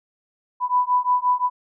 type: beating tone pair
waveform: sine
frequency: 990 / 995.7 Hz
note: B5 / B5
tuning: +4 / +14 cents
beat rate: 5.7 Hz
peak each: -20 dBFS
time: 0.6-1.5 s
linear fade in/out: 50 ms
effects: none